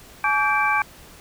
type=tone cluster; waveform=sine; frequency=848 / 1146 / 1580 / 2336 Hz; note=G#5 / D6 / G6 / D7; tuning=+36 / -43 / +13 / -10 cents; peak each=-23 dBFS; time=0.24-0.82 s; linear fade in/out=2 ms; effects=pink hiss -46 dBFS RMS until 1.2 s